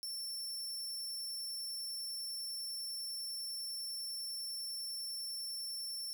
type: tone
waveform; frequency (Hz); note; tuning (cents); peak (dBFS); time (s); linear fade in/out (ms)
sawtooth; 5410; E8; +44; -37; 0.03-6.13; 0
effects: none